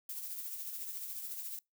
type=noise with tremolo; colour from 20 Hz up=violet; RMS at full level=-40 dBFS; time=0.09-1.59 s; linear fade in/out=2 ms; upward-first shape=triangle; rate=14 Hz; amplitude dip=50%; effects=noise-tail reverb RT60 0.2 s tail -25 dB re dry